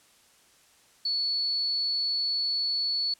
sine tone, 4424 Hz, C#8, 4 cents flat, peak -25 dBFS, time 1.05-3.14 s, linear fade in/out 5 ms, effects white hiss -60 dBFS RMS until 3.19 s + low-pass 10000 Hz 12 dB/octave

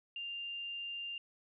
sine tone, 2794 Hz, F7, in tune, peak -39 dBFS, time 0.16-1.18 s, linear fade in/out 2 ms, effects none

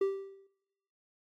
triangle tone with exponential decay, 390.5 Hz, G4, 7 cents flat, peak -22 dBFS, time 0.01-0.47 s, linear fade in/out 5 ms, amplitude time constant 98 ms, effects noise-tail reverb RT60 0.9 s tail -20 dB re dry + AAC 48 kbps

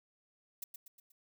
violet noise with echo, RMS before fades -41 dBFS, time 0.62-0.64 s, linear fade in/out 5 ms, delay 120 ms, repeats 4, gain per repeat -6 dB, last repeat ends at 1.12 s, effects none

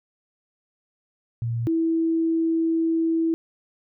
sine tone pair in turn, 116.54 / 327.3 Hz, A#2 / E4, 0 / -12 cents, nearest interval octave + tritone, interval 1788 cents, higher second, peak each -23 / -19 dBFS, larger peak second, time 1.42-1.67 / 1.67-3.34 s, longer second, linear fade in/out 0 ms, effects none

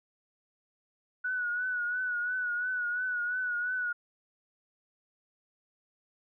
sine tone with vibrato, 1471 Hz, F#6, 11 cents flat, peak -29 dBFS, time 1.24-3.93 s, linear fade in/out 10 ms, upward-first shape triangle, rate 2.9 Hz, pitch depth 57 cents each way, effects none

